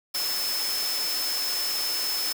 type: tone in noise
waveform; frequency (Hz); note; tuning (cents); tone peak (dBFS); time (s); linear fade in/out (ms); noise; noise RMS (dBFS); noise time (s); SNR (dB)
sine; 5250; E8; -8; -27; 0.14-2.33; 10; white; -31; 0.14-2.33; +1
effects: high-pass 300 Hz 12 dB/octave